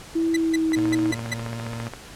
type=tone with pitch glide; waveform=sine; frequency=328.5 to 319 Hz; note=E4 to D#4; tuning=-6 to +43 cents; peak=-19 dBFS; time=0.15-1.12 s; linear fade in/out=10 ms; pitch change=-51 cents; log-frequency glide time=0.34-0.74 s
type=tone bursts; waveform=sawtooth; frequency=1996 Hz; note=B6; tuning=18 cents sharp; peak=-20 dBFS; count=6; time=0.34-1.34 s; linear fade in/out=5 ms; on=25 ms; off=170 ms
type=click train; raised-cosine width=0.5 ms; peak=-18 dBFS; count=19; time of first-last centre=0.72-1.936 s; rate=14.8 Hz
type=tone with vibrato; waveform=30% pulse; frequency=115.5 Hz; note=A#2; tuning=16 cents flat; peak=-27 dBFS; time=0.76-1.89 s; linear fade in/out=10 ms; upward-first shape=sine; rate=15 Hz; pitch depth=29 cents each way
effects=pink hiss -42 dBFS RMS until 2.15 s + low-pass 10000 Hz 12 dB/octave